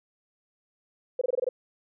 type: tone bursts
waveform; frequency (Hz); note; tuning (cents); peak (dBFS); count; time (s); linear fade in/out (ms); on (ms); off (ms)
sine; 506; B4; +42; -22; 7; 1.19-1.49; 5; 24; 22
effects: none